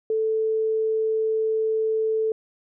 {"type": "tone", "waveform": "sine", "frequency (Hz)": 440, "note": "A4", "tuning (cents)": 0, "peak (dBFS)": -20, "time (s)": [0.1, 2.32], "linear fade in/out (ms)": 2, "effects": []}